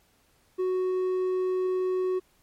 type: tone with hard clipping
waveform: sine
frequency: 370 Hz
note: F#4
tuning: in tune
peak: -25 dBFS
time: 0.58-2.2 s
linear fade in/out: 20 ms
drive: 3 dB
effects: pink hiss -65 dBFS RMS until 2.42 s + MP3 64 kbps